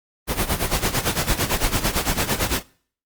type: noise with tremolo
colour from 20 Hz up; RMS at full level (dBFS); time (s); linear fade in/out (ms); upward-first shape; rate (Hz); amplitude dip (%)
pink; -19; 0.27-2.63; 50; sine; 8.9; 80
effects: noise-tail reverb RT60 0.5 s tail -22 dB re dry + Opus 32 kbps